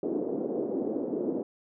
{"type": "band-pass noise", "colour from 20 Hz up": "pink", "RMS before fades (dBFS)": -31, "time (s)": [0.03, 1.43], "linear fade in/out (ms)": 2, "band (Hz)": [270, 460], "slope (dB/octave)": 24, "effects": []}